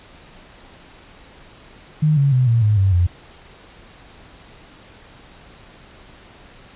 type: tone with pitch steps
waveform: sine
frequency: 153.3 / 139.77 / 127.43 / 116.18 / 105.92 / 96.57 / 88.05 Hz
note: D#3 / C#3 / C3 / A#2 / G#2 / G2 / F2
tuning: -25 / +15 / -45 / -5 / +35 / -25 / +15 cents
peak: -12 dBFS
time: 2.02-3.07 s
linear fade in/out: 10 ms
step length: 150 ms
effects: pink hiss -45 dBFS RMS until 6.75 s + resampled to 8000 Hz